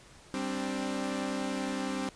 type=chord; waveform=sawtooth; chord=G suspended fourth; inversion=none; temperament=equal with one note detuned; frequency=196 / 263 / 293.7 Hz; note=G3 / C4 / D4; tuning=0 / +9 / 0 cents; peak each=-33 / -30 / -34 dBFS; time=0.34-2.09 s; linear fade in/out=0 ms; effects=pink hiss -55 dBFS RMS until 2.15 s + resampled to 22050 Hz